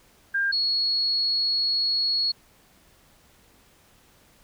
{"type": "tone pair in turn", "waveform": "sine", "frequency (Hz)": [1600, 4341], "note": ["G6", "C#8"], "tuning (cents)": [35, -37], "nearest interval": "octave + perfect fourth", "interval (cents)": 1728, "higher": "second", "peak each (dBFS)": [-21, -21], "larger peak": "neither", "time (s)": [[0.34, 0.52], [0.52, 2.32]], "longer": "second", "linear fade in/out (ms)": 10, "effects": ["pink hiss -58 dBFS RMS until 4.43 s"]}